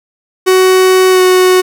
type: tone with pitch glide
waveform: 45% pulse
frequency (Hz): 373.4 to 368.9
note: F#4 to F#4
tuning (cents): +16 to -5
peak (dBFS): -5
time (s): 0.46-1.62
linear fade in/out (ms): 20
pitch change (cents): -21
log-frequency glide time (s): 1.1-1.21
effects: none